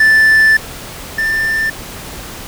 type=tone pair in turn; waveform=triangle; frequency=1760 / 1781.5 Hz; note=A6 / A6; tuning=0 / +21 cents; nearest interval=unison; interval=21 cents; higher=second; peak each=-4 / -11 dBFS; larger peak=first; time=0-0.57 / 1.18-1.7 s; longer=first; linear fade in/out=5 ms; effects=pink hiss -29 dBFS RMS until 2.47 s